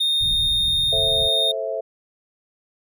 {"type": "tone", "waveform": "triangle", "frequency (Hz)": 3675, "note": "A#7", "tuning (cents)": -25, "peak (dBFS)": -16, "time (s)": [0, 1.52], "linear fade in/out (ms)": 10}
{"type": "low-pass noise", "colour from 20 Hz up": "pink", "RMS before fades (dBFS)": -32, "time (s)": [0.2, 1.29], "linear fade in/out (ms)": 20, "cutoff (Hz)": 150, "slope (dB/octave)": 24}
{"type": "chord", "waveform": "sine", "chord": "A minor", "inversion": "none", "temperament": "equal with one note detuned", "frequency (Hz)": [440, 531.8, 659.3], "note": ["A4", "C5", "E5"], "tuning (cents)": [0, 28, 0], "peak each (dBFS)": [-29, -28, -26], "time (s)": [0.92, 1.81], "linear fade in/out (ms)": 10}
{"effects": []}